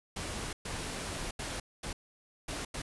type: noise bursts at uneven times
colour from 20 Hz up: pink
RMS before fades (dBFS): -38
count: 6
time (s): 0.16-0.53 / 0.65-1.31 / 1.39-1.6 / 1.83-1.93 / 2.48-2.65 / 2.74-2.82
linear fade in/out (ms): 5
effects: resampled to 24000 Hz